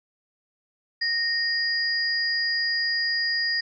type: tone pair together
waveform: sine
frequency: 1852 / 4876 Hz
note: A#6 / D#8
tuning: -12 / -36 cents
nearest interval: octave + perfect fourth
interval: 1676 cents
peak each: -25 dBFS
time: 1.01-3.61 s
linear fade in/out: 10 ms
effects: none